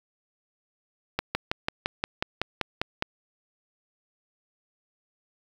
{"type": "slowing click train", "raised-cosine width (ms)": 0.3, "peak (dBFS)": -9, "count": 11, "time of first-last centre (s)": [1.19, 3.024], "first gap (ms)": 160, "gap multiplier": 1.03, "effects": ["7-bit"]}